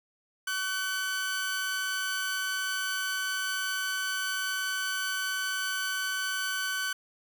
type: tone pair together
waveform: sawtooth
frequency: 1134 / 1513.7 Hz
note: C#6 / F#6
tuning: +39 / +39 cents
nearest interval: perfect fourth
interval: 500 cents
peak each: -36 / -26 dBFS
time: 0.47-6.93 s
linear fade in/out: 5 ms
effects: none